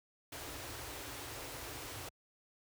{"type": "band-stop noise", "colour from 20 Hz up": "pink", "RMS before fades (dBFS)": -45, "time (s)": [0.32, 2.09], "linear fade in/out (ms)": 5, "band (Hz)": [140, 260], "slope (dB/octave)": 96, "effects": ["high-pass 60 Hz 12 dB/octave"]}